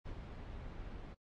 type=noise with ADSR envelope; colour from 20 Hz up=brown; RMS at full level=-43 dBFS; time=0.05-1.15 s; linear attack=15 ms; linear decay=90 ms; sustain=-4 dB; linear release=27 ms; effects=low-pass 4000 Hz 12 dB/octave + AAC 32 kbps